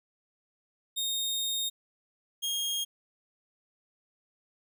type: tone pair in turn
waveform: sawtooth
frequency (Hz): 3700 / 3247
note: A#7 / G#7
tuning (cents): -14 / -40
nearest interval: major second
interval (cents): 226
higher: first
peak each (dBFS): -26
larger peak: neither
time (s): 0.96-1.7 / 2.42-2.85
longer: first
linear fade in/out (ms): 20
effects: none